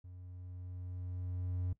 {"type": "tone with level ramp", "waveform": "triangle", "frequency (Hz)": 90.4, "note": "F#2", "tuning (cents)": -40, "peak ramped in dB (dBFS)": [-47, -31], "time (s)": [0.04, 1.73], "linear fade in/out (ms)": 5, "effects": ["noise-tail reverb RT60 0.1 s tail -17 dB re dry"]}